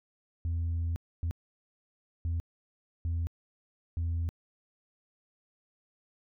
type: tone bursts at uneven times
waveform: sine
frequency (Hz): 83.7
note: E2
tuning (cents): +27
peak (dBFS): -26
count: 5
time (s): 0.45-0.96 / 1.23-1.31 / 2.25-2.4 / 3.05-3.27 / 3.97-4.29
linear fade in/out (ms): 0
effects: tanh soft clip ceiling -27 dBFS